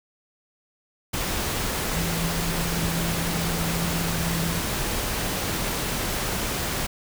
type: tone in noise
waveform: sine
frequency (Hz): 167.7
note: E3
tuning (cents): +30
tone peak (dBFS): -27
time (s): 1.94-4.59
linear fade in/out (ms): 10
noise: pink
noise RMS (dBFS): -27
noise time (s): 1.13-6.87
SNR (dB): -3
effects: none